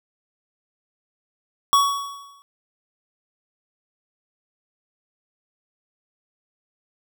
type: tone with exponential decay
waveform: square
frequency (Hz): 1122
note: C#6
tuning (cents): +21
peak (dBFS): -12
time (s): 1.73-2.42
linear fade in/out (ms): 0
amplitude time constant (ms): 150
effects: none